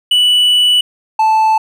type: tone pair in turn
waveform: triangle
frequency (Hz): 2960 / 877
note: F#7 / A5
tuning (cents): 0 / -6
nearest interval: octave + major sixth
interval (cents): 2106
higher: first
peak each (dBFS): -6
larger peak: neither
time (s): 0.11-0.81 / 1.19-1.58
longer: first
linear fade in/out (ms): 5
effects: none